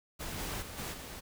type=noise with level steps; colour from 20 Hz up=pink; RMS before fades=-40 / -38 / -45 / -39 / -45 dBFS; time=0.19-1.21 s; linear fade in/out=20 ms; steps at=0.38 / 0.61 / 0.77 / 0.92 s; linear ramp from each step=20 ms; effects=none